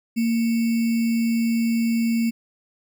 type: tone with sample-and-hold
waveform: sine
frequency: 229.9 Hz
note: A#3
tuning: 24 cents flat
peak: -18 dBFS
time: 0.16-2.31 s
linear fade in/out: 20 ms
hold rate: 2450 Hz
effects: none